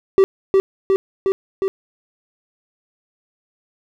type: tone with echo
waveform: triangle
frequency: 386.6 Hz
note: G4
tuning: 24 cents flat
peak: -6 dBFS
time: 0.18-0.24 s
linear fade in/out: 0 ms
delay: 360 ms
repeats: 4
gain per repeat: -2 dB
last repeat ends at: 1.68 s
effects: none